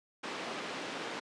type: band-pass noise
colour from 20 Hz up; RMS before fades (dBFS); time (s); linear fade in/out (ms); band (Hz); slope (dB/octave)
pink; -40; 0.23-1.2; 10; 270 to 3800; 12
effects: high-pass 150 Hz 12 dB/octave + resampled to 22050 Hz